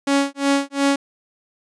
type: tone with tremolo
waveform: sawtooth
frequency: 278.8 Hz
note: C#4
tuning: 10 cents sharp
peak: -10 dBFS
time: 0.07-0.96 s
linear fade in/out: 5 ms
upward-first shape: sine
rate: 2.8 Hz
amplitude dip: 100%
effects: resampled to 22050 Hz